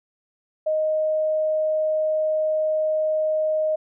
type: tone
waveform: sine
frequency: 622.3 Hz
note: D#5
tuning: in tune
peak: -19 dBFS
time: 0.66-3.76 s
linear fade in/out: 10 ms
effects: none